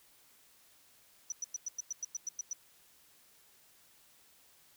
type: tone bursts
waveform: sine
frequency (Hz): 5920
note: F#8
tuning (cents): 0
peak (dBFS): -34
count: 11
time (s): 1.3-2.531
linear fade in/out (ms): 2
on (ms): 21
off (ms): 100
effects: white hiss -64 dBFS RMS until 4.76 s